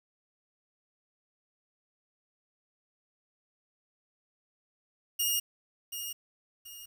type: tone with echo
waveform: 10% pulse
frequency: 2848 Hz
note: F7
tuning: 33 cents sharp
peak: -18 dBFS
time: 5.19-5.4 s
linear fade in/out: 10 ms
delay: 730 ms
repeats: 2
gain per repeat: -9 dB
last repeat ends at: 6.86 s
effects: 10-bit